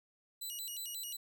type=tone with vibrato; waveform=10% pulse; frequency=3400 Hz; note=G#7; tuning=40 cents sharp; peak=-33 dBFS; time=0.41-1.17 s; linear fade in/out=10 ms; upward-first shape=square; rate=5.6 Hz; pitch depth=280 cents each way; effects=none